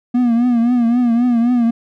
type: tone with vibrato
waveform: triangle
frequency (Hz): 239.2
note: A#3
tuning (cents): +45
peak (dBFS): -9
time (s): 0.14-1.71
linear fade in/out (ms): 10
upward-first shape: triangle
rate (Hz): 3.8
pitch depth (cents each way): 88
effects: none